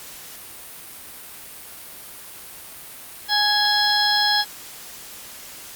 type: harmonic tone with a mistuned harmonic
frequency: 832 Hz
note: G#5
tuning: 3 cents sharp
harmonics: 1 / 2 / 4 / 5 / 6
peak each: -23 / -23 / -23 / -23 / -23 dBFS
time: 3.28-4.45 s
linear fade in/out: 50 ms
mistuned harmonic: 6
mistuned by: +69 cents
effects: white hiss -39 dBFS RMS until 5.75 s + Opus 48 kbps